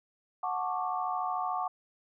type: chord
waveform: sine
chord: D major seventh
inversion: first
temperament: just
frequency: 734.2 / 881 / 1101.2 / 1174.7 Hz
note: F#5 / A5 / C#6 / D6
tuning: -14 / +2 / -12 / 0 cents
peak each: -33 / -37 / -36 / -36 dBFS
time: 0.43-1.68 s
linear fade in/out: 5 ms
effects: none